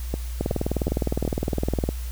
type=two click trains; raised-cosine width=2 ms; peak=-12 / -10 dBFS; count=4 / 30; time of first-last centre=0.14-1.251 / 0.41-1.89 s; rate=2.7 / 19.6 Hz; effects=added 60 Hz sine -28 dBFS peak until 2.11 s + white hiss -44 dBFS RMS until 2.11 s